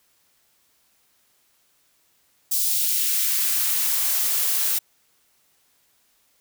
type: noise with high-pass filter sweep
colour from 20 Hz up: blue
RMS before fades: -22 dBFS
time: 2.51-4.79 s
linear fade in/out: 10 ms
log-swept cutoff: 5000 to 210 Hz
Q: 1
effects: white hiss -64 dBFS RMS until 6.4 s